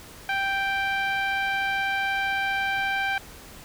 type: tone with low-pass filter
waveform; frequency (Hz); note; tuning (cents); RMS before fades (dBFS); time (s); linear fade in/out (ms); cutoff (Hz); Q
10% pulse; 784; G5; 0; -26; 0.29-3.18; 2; 2000; 1.3
effects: pink hiss -45 dBFS RMS until 3.64 s